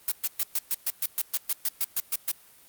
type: noise bursts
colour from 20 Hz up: blue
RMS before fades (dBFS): -26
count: 15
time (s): 0.08-2.315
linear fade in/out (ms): 2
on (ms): 37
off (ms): 120
effects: white hiss -55 dBFS RMS until 2.68 s + Opus 32 kbps